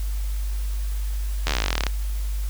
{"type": "slowing click train", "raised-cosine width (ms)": 0.2, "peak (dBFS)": -5, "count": 21, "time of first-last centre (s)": [1.47, 1.867], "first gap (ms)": 12, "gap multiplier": 1.05, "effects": ["added 50 Hz sine -23 dBFS peak until 2.49 s", "white hiss -43 dBFS RMS until 2.49 s"]}